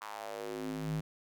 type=tone with high-pass filter sweep; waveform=square; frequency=52.8 Hz; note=G#1; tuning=29 cents sharp; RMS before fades=-39 dBFS; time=0.01-1.01 s; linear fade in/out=10 ms; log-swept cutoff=1100 to 130 Hz; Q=3.2; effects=none